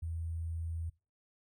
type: tone with sample-and-hold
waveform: sine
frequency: 82.41 Hz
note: E2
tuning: in tune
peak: -35 dBFS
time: 0.02-0.9 s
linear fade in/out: 10 ms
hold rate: 8820 Hz
effects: noise-tail reverb RT60 0.3 s tail -23 dB re dry